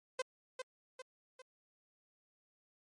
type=tone with echo; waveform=sawtooth; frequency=514 Hz; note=C5; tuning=31 cents flat; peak=-30 dBFS; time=0.19-0.22 s; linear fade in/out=5 ms; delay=400 ms; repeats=3; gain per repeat=-6 dB; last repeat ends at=1.42 s; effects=MP3 48 kbps